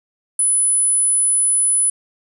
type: tone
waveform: sine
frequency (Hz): 10000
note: D#9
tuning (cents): +8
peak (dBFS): -13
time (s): 0.39-1.9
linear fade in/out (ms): 5
effects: none